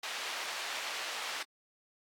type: band-pass noise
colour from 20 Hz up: white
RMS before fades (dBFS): -39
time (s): 0.03-1.43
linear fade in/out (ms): 5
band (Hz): 660 to 3700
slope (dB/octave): 12
effects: AAC 64 kbps